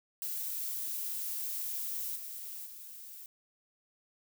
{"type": "noise with level steps", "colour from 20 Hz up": "violet", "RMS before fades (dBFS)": [-37, -43, -48], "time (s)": [0.22, 3.26], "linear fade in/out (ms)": 0, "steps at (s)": [2.15, 2.65], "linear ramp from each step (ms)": 20, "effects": []}